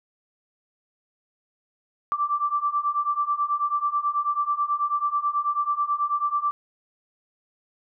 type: beating tone pair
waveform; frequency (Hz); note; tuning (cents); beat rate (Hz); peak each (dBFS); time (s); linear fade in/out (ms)
sine; 1165 / 1174.2; D6 / D6; -14 / -1; 9.2; -26 / -24; 2.12-6.51; 0
effects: none